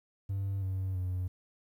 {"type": "tone with pitch steps", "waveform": "triangle", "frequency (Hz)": [98, 94.77, 91.65], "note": ["G2", "F#2", "F#2"], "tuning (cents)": [0, 42, -16], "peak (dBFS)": -28, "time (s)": [0.29, 1.28], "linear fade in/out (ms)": 10, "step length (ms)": 330, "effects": ["tanh soft clip ceiling -25 dBFS", "11-bit"]}